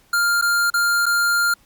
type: tone with dropouts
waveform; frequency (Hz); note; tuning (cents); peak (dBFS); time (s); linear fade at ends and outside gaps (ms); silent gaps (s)
square; 1400; F6; +4; -16; 0.13-1.54; 5; 0.414-0.422 / 0.702-0.739 / 1.058-1.063
effects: pink hiss -56 dBFS RMS until 1.65 s + MP3 96 kbps